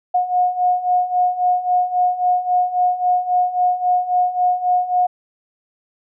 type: beating tone pair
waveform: sine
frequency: 721 / 724.7 Hz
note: F#5 / F#5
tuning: -45 / -36 cents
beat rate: 3.7 Hz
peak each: -20 / -16 dBFS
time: 0.14-5.07 s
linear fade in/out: 10 ms
effects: none